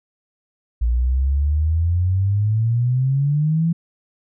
sine exponential sweep, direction up, 57.2 to 169.4 Hz, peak -15 dBFS, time 0.81-3.73 s, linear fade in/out 10 ms, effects none

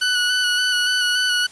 20% pulse tone with vibrato, 1480 Hz, F#6, in tune, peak -12 dBFS, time 0.01-1.47 s, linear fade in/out 10 ms, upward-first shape square, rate 3.5 Hz, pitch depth 16 cents each way, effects white hiss -44 dBFS RMS until 1.51 s + resampled to 22050 Hz

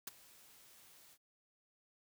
white noise with ADSR envelope, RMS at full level -41 dBFS, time 0.07-1.18 s, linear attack 5 ms, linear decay 19 ms, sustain -21 dB, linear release 54 ms, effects none

